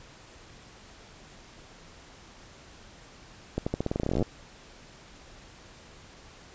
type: accelerating click train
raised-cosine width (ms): 2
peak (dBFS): -14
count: 20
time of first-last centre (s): 3.58-4.226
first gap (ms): 85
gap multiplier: 0.88
effects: pink hiss -51 dBFS RMS until 6.54 s + resampled to 16000 Hz